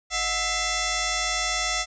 sine tone with frequency modulation, 2093 Hz, C7, in tune, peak -23 dBFS, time 0.1-1.86 s, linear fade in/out 50 ms, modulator 681 Hz, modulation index 7, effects none

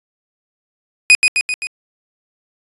40% pulse tone with echo, 2489 Hz, D#7, in tune, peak -4 dBFS, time 1.1-1.15 s, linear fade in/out 0 ms, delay 130 ms, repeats 4, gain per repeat -4 dB, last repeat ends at 1.67 s, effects resampled to 24000 Hz

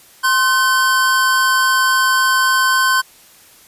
square tone pair together, 1049.4 / 1522 Hz, C6 / F#6, +5 / +48 cents, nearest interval tritone, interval 643 cents, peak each -16 / -15 dBFS, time 0.23-3.02 s, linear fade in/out 20 ms, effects white hiss -46 dBFS RMS until 3.67 s + resampled to 32000 Hz

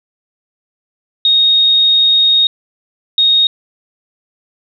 sine tone bursts at uneven times, 3729 Hz, A#7, in tune, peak -7 dBFS, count 2, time 1.25-2.47 / 3.18-3.47 s, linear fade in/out 2 ms, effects none

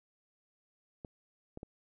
clicks, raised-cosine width 2 ms, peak -30 dBFS, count 3, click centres 1.048 / 1.574 / 1.631 s, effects none

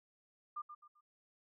sine tone with echo, 1200 Hz, D6, 37 cents sharp, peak -39 dBFS, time 0.56-0.62 s, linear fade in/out 10 ms, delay 130 ms, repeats 3, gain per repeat -9 dB, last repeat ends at 1.01 s, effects none

